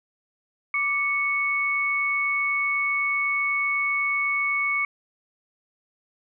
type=tone pair together; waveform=sine; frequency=1172.3 / 2213 Hz; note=D6 / C#7; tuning=-3 / -3 cents; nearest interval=major seventh; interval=1100 cents; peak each=-29 / -22 dBFS; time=0.74-4.85 s; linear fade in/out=2 ms; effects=none